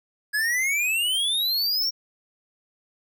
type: exponential sweep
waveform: square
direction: up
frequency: 1661.2 to 5620 Hz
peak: -22 dBFS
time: 0.33-1.91 s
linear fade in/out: 20 ms
effects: none